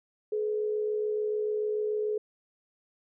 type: tone pair together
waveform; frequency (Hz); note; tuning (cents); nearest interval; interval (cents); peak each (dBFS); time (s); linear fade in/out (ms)
sine; 425.2 / 492.1; G#4 / B4; +41 / -6; minor third; 253; -27 / -38; 0.32-2.18; 5
effects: none